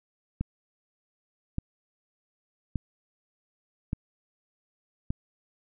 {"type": "click train", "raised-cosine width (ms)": 5, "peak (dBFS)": -16, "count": 5, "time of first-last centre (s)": [0.41, 5.105], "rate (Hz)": 0.852, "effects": []}